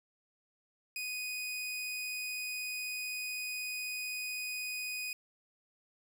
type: tone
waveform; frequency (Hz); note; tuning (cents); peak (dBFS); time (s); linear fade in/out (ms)
sawtooth; 2489; D#7; 0; -33; 0.96-5.13; 2
effects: none